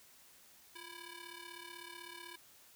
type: ring-modulated tone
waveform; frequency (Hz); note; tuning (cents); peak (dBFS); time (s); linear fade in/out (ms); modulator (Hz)
10% pulse; 660; E5; +2; -37; 0.75-2.36; 5; 312
effects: white hiss -62 dBFS RMS until 2.75 s